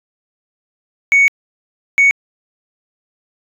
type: tone bursts at uneven times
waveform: sine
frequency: 2227 Hz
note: C#7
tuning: 7 cents sharp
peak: -5 dBFS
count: 2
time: 1.12-1.28 / 1.98-2.11 s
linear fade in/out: 0 ms
effects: tanh soft clip ceiling -5 dBFS